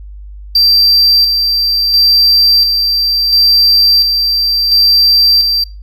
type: tone with tremolo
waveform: triangle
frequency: 4699 Hz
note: D8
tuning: in tune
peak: -4 dBFS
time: 0.55-5.64 s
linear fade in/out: 5 ms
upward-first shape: square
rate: 0.72 Hz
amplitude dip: 40%
effects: noise-tail reverb RT60 0.3 s tail -23 dB re dry + added 50 Hz sine -27 dBFS peak until 5.82 s